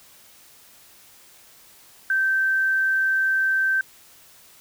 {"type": "tone", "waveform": "sine", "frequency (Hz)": 1555, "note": "G6", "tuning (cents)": -14, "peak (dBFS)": -18, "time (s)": [2.1, 3.81], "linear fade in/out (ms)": 2, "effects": ["white hiss -51 dBFS RMS until 4.6 s"]}